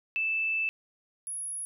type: tone pair in turn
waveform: sine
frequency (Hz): 2637 / 10472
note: E7 / E9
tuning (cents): 0 / -13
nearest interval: 2 octaves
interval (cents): 2387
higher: second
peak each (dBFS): -26 / -33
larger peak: first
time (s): 0.16-0.69 / 1.27-1.65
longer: first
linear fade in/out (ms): 0
effects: none